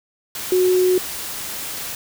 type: tone in noise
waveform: sine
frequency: 366.8 Hz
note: F#4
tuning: 15 cents flat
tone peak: -13 dBFS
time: 0.52-0.98 s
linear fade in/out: 2 ms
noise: white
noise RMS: -29 dBFS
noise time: 0.35-1.95 s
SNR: +13 dB
effects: none